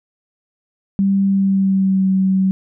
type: tone with pitch glide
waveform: sine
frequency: 196 to 190.2 Hz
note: G3 to F#3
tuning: 0 to +48 cents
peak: -12 dBFS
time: 0.99-2.51 s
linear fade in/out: 0 ms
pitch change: -52 cents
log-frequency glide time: 1.26-2.08 s
effects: none